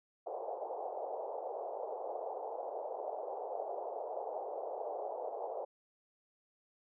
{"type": "band-pass noise", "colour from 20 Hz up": "white", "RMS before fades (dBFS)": -41, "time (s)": [0.26, 5.65], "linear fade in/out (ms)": 10, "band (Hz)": [430, 810], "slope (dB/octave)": 48, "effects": []}